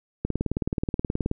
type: click train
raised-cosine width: 3 ms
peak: -12 dBFS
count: 21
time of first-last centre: 0.25-1.314 s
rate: 18.8 Hz
effects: none